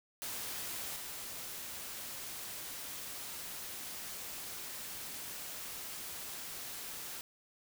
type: noise with level steps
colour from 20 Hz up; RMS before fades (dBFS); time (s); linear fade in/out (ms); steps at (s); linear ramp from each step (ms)
white; -41 / -44; 0.22-7.21; 0; 0.96; 5
effects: none